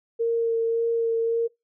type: tone with vibrato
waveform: sine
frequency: 459.5 Hz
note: A#4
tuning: 25 cents flat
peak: -20 dBFS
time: 0.19-1.48 s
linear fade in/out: 20 ms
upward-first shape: sine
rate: 1.8 Hz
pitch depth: 13 cents each way
effects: noise-tail reverb RT60 0.2 s tail -23 dB re dry